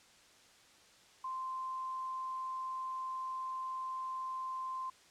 sine tone, 1042 Hz, C6, 7 cents flat, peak -37 dBFS, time 1.24-4.9 s, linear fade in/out 5 ms, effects white hiss -62 dBFS RMS until 5.1 s + low-pass 7000 Hz 12 dB/octave

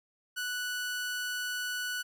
sawtooth tone, 1480 Hz, F#6, in tune, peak -29 dBFS, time 0.36-2.03 s, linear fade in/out 20 ms, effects none

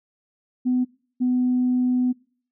sine tone pair in turn, 251.3 / 250.4 Hz, B3 / B3, +30 / +24 cents, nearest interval unison, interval 6 cents, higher first, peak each -17 dBFS, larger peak neither, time 0.65-0.85 / 1.2-2.13 s, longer second, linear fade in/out 20 ms, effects noise-tail reverb RT60 0.5 s tail -24 dB re dry + tanh soft clip ceiling -13 dBFS

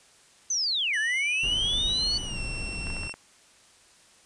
sine linear two-way sweep, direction down then up, 6272 to 1661.2 to 4504 Hz, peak -24 dBFS, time 0.5-2.18 s, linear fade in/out 5 ms, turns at 0.98 s
sawtooth tone with pitch glide, 2960 to 2714 Hz, F#7 to E7, 0 to +50 cents, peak -31 dBFS, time 0.93-3.13 s, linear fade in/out 10 ms, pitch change -150 cents, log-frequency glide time 2.23-2.39 s
brown noise, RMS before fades -35 dBFS, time 1.43-3.08 s, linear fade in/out 5 ms
clicks, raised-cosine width 0.5 ms, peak -25 dBFS, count 6, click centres 2.87 / 2.902 / 2.967 / 3.034 / 3.095 / 3.14 s
effects white hiss -57 dBFS RMS until 4.25 s + resampled to 22050 Hz

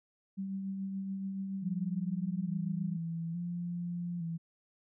sine tone with tremolo, 193.6 Hz, G3, 21 cents flat, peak -33 dBFS, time 0.37-2.97 s, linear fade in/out 20 ms, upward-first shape triangle, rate 7 Hz, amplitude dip 35%
sine tone with vibrato, 170 Hz, F3, 46 cents flat, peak -34 dBFS, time 1.62-4.38 s, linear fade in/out 20 ms, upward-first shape square, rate 0.58 Hz, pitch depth 42 cents each way
effects none

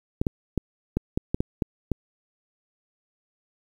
clicks, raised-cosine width 3 ms, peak -10 dBFS, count 9, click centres 0.215 / 0.268 / 0.577 / 0.97 / 1.175 / 1.345 / 1.405 / 1.622 / 1.917 s, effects 8-bit

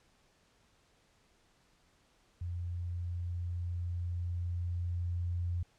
sine tone with level ramp, 87.31 Hz, F2, in tune, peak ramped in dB -35 to -31 dBFS, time 2.41-5.63 s, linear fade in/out 5 ms, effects pink hiss -69 dBFS RMS until 5.78 s + low-pass 8000 Hz 12 dB/octave

